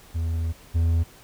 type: tone pair in turn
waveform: triangle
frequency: 82.3 / 83.06 Hz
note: E2 / E2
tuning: -2 / +14 cents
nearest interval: unison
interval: 16 cents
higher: second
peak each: -21 / -16 dBFS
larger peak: second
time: 0.14-0.53 / 0.74-1.04 s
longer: first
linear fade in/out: 20 ms
effects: pink hiss -50 dBFS RMS until 1.23 s